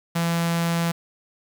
sawtooth tone with notch filter, 168.5 Hz, E3, 38 cents sharp, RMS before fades -23 dBFS, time 0.15-0.92 s, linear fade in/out 10 ms, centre 370 Hz, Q 1.4, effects 8-bit

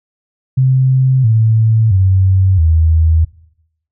sine tone with pitch steps, 130.81 / 111.28 / 94.66 / 80.52 Hz, C3 / A2 / F#2 / E2, 0 / +20 / +40 / -40 cents, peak -7 dBFS, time 0.57-3.25 s, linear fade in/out 10 ms, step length 670 ms, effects noise-tail reverb RT60 0.8 s tail -21 dB re dry

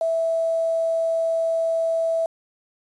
sine tone with quantisation, 657 Hz, E5, 6 cents flat, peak -19 dBFS, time 0.01-2.26 s, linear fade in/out 2 ms, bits 7, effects resampled to 24000 Hz

